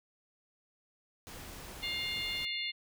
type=noise; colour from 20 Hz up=pink; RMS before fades=-47 dBFS; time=1.27-2.45 s; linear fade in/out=0 ms
type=harmonic tone; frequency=706 Hz; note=F5; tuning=19 cents sharp; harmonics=3 / 4 / 5 / 6; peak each=-38 / -39 / -40 / -41 dBFS; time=1.82-2.72 s; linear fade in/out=20 ms
effects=none